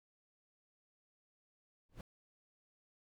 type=noise with exponential growth; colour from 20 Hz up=brown; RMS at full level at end=-41 dBFS; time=1.89-2.01 s; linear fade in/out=1 ms; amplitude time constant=26 ms; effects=none